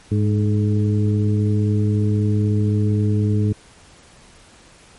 harmonic tone with a mistuned harmonic, 103.83 Hz, G#2, in tune, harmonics 1 / 2 / 3 / 4, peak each -16 / -22 / -26 / -28 dBFS, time 0.11-3.53 s, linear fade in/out 10 ms, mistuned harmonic 4, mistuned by +44 cents, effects pink hiss -48 dBFS RMS until 4.98 s + MP3 48 kbps

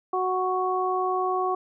harmonic tone, 370 Hz, F#4, in tune, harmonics 1 / 2 / 3, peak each -27 / -27 / -27 dBFS, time 0.13-1.55 s, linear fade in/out 5 ms, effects none

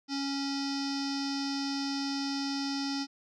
square tone with low-pass filter, 277.2 Hz, C#4, in tune, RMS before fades -33 dBFS, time 0.08-3.07 s, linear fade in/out 50 ms, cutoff 5100 Hz, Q 9.7, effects none

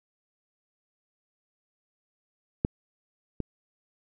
clicks, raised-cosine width 3 ms, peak -10 / -17 dBFS, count 2, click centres 2.649 / 3.403 s, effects none

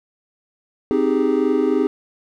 triangle chord, Ab major seventh, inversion first, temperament equal, 261.6 / 311.1 / 392 / 415.3 Hz, C4 / Eb4 / G4 / Ab4, 0 / 0 / 0 / 0 cents, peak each -19 dBFS, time 0.91-1.87 s, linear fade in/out 0 ms, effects none

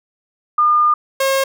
sine / sawtooth tone pair in turn, 1211 / 539.4 Hz, D#6 / C#5, -47 / -47 cents, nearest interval octave + major second, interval 1400 cents, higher first, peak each -10 dBFS, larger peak neither, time 0.58-0.94 / 1.2-1.44 s, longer first, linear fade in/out 5 ms, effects none

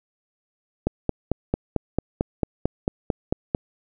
click train, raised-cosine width 2 ms, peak -7 dBFS, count 13, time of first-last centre 0.87-3.549 s, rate 4.48 Hz, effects none

